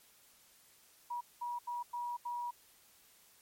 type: tone bursts at uneven times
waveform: sine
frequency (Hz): 962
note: B5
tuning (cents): -46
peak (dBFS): -36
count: 5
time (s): 1.1-1.21 / 1.41-1.59 / 1.67-1.83 / 1.93-2.17 / 2.25-2.51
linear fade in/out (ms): 10
effects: white hiss -64 dBFS RMS until 3.41 s + MP3 64 kbps